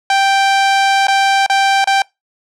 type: tone with dropouts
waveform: sawtooth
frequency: 784 Hz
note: G5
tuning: in tune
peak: -6 dBFS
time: 0.1-2.02 s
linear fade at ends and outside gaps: 2 ms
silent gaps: 1.07-1.082 / 1.463-1.498 / 1.843-1.873 s
effects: noise-tail reverb RT60 0.2 s tail -24 dB re dry + low-pass 6000 Hz 12 dB/octave